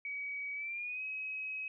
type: tone with pitch glide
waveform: sine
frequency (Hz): 2268 to 2546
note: C#7 to D#7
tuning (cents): +39 to +39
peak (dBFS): -37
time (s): 0.05-1.68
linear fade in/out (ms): 2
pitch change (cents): +200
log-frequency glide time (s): 0.54-1.03
effects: none